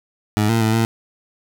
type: tone with pitch steps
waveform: 20% pulse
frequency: 105.6 / 114.3 / 110.3 / 113.7 Hz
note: G#2 / A#2 / A2 / A#2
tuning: +29 / -34 / +5 / -43 cents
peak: -10 dBFS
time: 0.37-0.85 s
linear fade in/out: 0 ms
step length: 120 ms
effects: none